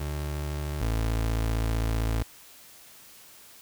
30% pulse tone pair in turn, 73.7 / 55.5 Hz, D2 / A1, +7 / +16 cents, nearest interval perfect fourth, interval 491 cents, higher first, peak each -27 / -22 dBFS, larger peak second, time 0-0.81 / 0.81-2.23 s, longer second, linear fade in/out 5 ms, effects white hiss -51 dBFS RMS until 3.61 s

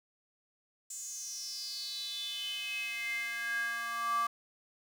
square tone with high-pass filter sweep, 233.1 Hz, A#3, in tune, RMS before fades -37 dBFS, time 0.9-4.27 s, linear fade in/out 5 ms, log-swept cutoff 7400 to 1100 Hz, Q 7.9, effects none

